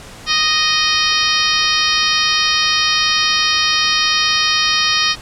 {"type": "harmonic tone", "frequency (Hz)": 621, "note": "D#5", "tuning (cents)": -3, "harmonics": [2, 3, 4, 5, 6, 7, 8, 9], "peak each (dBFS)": [-21, -21, -21, -21, -21, -21, -21, -21], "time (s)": [0.26, 5.16], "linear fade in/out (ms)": 50, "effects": ["pink hiss -36 dBFS RMS until 5.21 s", "low-pass 9000 Hz 12 dB/octave"]}